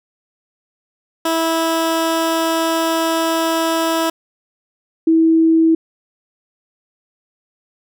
15% pulse / sine tone pair in turn, 327.1 / 324.7 Hz, E4 / E4, -13 / -26 cents, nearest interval unison, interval 13 cents, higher first, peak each -9 dBFS, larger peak neither, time 1.25-4.1 / 5.07-5.75 s, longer first, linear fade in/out 5 ms, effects none

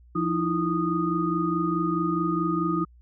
sine tone cluster, 172.2 / 310.5 / 335.2 / 1237 Hz, F3 / D#4 / E4 / D#6, -24 / -3 / +29 / -10 cents, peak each -28 dBFS, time 0.15-2.85 s, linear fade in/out 10 ms, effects added 60 Hz sine -50 dBFS peak until 3.01 s

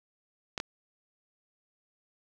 clicks, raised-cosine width 0.2 ms, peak -15 dBFS, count 2, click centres 0.578 / 0.601 s, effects none

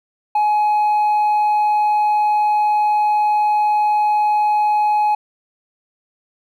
triangle tone with hard clipping, 842 Hz, G#5, 24 cents sharp, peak -12 dBFS, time 0.35-5.15 s, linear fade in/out 5 ms, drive 1 dB, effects none

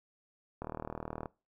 click train, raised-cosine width 1 ms, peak -24 dBFS, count 26, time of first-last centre 0.62-1.258 s, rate 39.2 Hz, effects noise-tail reverb RT60 0.3 s tail -22 dB re dry

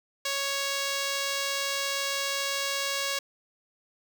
5% pulse tone, 554.4 Hz, C#5, in tune, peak -16 dBFS, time 0.25-3.19 s, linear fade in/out 5 ms, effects none

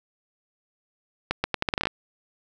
accelerating click train, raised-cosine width 0.3 ms, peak -7 dBFS, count 11, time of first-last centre 1.31-1.87 s, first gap 130 ms, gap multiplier 0.79, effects none

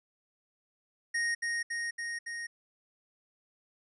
square tone with echo, 1864.7 Hz, A#6, in tune, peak -29 dBFS, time 1.14-1.35 s, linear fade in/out 10 ms, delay 280 ms, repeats 4, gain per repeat -2 dB, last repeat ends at 2.47 s, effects resampled to 24000 Hz

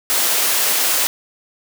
white high-pass noise, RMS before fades -17 dBFS, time 0.1-1.07 s, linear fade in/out 0 ms, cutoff 340 Hz, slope 12 dB/octave, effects none

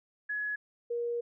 sine tone pair in turn, 1689 / 474 Hz, G#6 / A#4, +29 / +29 cents, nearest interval octave + minor seventh, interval 2200 cents, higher first, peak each -31 / -30 dBFS, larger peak second, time 0.29-0.56 / 0.9-1.21 s, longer second, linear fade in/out 10 ms, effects none

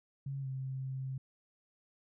sine tone with pitch glide, 137.4 to 132.41 Hz, C#3 to C3, -15 to +21 cents, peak -36 dBFS, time 0.26-1.18 s, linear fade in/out 5 ms, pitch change -64 cents, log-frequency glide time 0.41-0.47 s, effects none

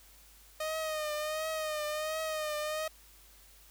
sawtooth tone with vibrato, 618 Hz, D#5, 12 cents flat, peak -29 dBFS, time 0.6-2.88 s, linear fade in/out 5 ms, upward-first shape triangle, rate 1.4 Hz, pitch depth 57 cents each way, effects added 50 Hz sine -60 dBFS peak until 3.7 s + white hiss -59 dBFS RMS until 3.7 s

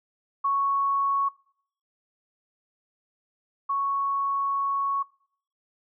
sine tone pair in turn, 1108.7 / 1108.7 Hz, C#6 / C#6, 0 / 0 cents, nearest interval unison, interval 0 cents, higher neither, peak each -21 / -23 dBFS, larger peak first, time 0.44-1.29 / 3.69-5.03 s, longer second, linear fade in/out 10 ms, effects noise-tail reverb RT60 0.6 s tail -23 dB re dry

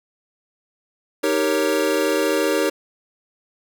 square chord, Eb dominant seventh, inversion none, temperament equal, 311.1 / 392 / 466.2 / 554.4 Hz, Eb4 / G4 / Bb4 / Db5, 0 / 0 / 0 / 0 cents, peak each -24 dBFS, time 1.23-2.7 s, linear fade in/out 10 ms, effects none

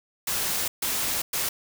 white noise bursts at uneven times, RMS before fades -27 dBFS, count 3, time 0.27-0.68 / 0.82-1.22 / 1.33-1.49 s, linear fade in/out 5 ms, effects none

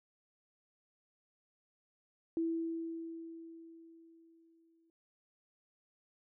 sine tone with exponential decay, 329.6 Hz, E4, in tune, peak -30 dBFS, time 2.37-4.9 s, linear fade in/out 1 ms, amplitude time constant 550 ms, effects none

